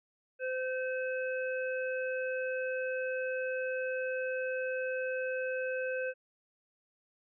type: harmonic tone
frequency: 515 Hz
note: C5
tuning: 28 cents flat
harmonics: 1 / 3 / 5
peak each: -33 / -38 / -43 dBFS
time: 0.39-6.14 s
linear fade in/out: 50 ms
effects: none